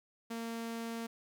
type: tone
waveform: sawtooth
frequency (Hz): 229.6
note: A#3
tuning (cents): -26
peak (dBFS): -34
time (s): 0.3-1.07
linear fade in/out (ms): 10
effects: none